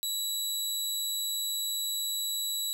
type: tone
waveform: 20% pulse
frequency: 3919 Hz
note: B7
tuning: 14 cents flat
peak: -24 dBFS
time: 0.03-2.73 s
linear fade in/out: 0 ms
effects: none